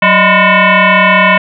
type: tone with frequency modulation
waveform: sine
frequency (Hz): 593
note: D5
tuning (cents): +17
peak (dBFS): -4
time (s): 0.02-1.38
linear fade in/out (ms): 5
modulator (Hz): 407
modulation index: 5.1
effects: none